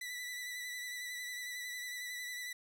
sawtooth tone with vibrato, 1975.5 Hz, B6, in tune, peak -37 dBFS, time 0.01-2.53 s, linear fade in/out 5 ms, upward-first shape sine, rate 11 Hz, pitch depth 26 cents each way, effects none

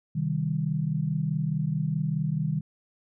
sine chord, C minor, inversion none, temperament equal with one note detuned, 130.81 / 155.56 / 194.19 Hz, C3 / Eb3 / G3, 0 / 0 / -16 cents, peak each -32 / -26 / -32 dBFS, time 0.15-2.61 s, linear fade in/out 10 ms, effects none

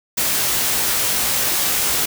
white noise with comb filter, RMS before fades -19 dBFS, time 0.17-2.06 s, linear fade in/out 10 ms, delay 18 ms, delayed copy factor +0.65, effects none

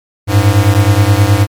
square beating tone pair, 97.1 / 106.6 Hz, G2 / G#2, -16 / +46 cents, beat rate 9.5 Hz, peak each -10 dBFS, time 0.27-1.47 s, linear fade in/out 50 ms, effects MP3 96 kbps

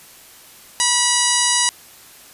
harmonic tone with a mistuned harmonic, 972 Hz, B5, 28 cents flat, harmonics 1 / 2 / 3 / 4 / 5 / 6 / 7 / 8 / 9 / 10, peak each -24 / -24 / -24 / -24 / -24 / -24 / -24 / -24 / -24 / -24 dBFS, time 0.8-1.69 s, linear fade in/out 0 ms, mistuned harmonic 7, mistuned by -35 cents, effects white hiss -44 dBFS RMS until 2.33 s + resampled to 32000 Hz

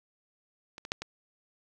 clicks, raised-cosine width 0.2 ms, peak -26 / -23 / -12 / -20 dBFS, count 4, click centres 0.781 / 0.851 / 0.919 / 1.02 s, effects none

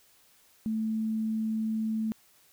sine tone, 220 Hz, A3, in tune, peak -27 dBFS, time 0.66-2.12 s, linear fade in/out 0 ms, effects white hiss -62 dBFS RMS until 2.52 s

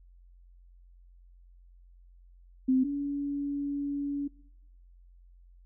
sine tone pair in turn, 260 / 284.2 Hz, C4 / C#4, -11 / +43 cents, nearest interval major second, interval 154 cents, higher second, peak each -21 / -29 dBFS, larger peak first, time 2.68-2.84 / 2.84-4.28 s, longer second, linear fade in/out 10 ms, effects noise-tail reverb RT60 0.8 s tail -23 dB re dry + added 44 Hz sine -53 dBFS peak until 5.65 s

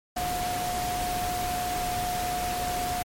sine tone in noise, 720 Hz, F#5, 47 cents flat, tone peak -28 dBFS, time 0.16-3.03 s, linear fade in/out 10 ms, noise pink, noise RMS -33 dBFS, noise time 0.16-3.03 s, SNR +2 dB, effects MP3 64 kbps

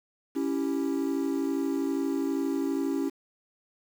triangle chord, C# diminished, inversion none, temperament equal, 277.2 / 329.6 / 392 Hz, C#4 / E4 / G4, 0 / 0 / 0 cents, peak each -26 / -29 / -31 dBFS, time 0.35-3.1 s, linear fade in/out 20 ms, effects tanh soft clip ceiling -15 dBFS + 8-bit

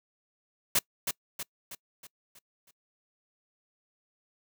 white noise with echo, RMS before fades -24 dBFS, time 0.75-0.79 s, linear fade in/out 5 ms, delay 320 ms, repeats 6, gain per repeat -6 dB, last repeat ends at 2.71 s, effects noise-tail reverb RT60 0.1 s tail -25 dB re dry

